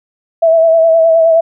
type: tone with vibrato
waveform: sine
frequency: 655 Hz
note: E5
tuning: 11 cents flat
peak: -5 dBFS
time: 0.42-1.41 s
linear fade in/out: 10 ms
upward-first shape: sine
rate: 9.6 Hz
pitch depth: 32 cents each way
effects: none